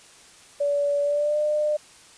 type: tone with pitch glide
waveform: sine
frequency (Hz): 574 to 601.5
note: D5 to D5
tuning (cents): -40 to +41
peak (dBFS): -20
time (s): 0.6-1.77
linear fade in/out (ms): 10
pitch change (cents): +81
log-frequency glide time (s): 1.02-1.39
effects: white hiss -50 dBFS RMS until 2.17 s + resampled to 22050 Hz